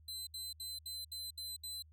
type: tone bursts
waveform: sawtooth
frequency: 4051 Hz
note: B7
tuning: 43 cents sharp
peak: -39 dBFS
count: 7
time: 0.08-1.824 s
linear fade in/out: 5 ms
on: 190 ms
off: 69 ms
effects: added 78 Hz sine -59 dBFS peak until 1.92 s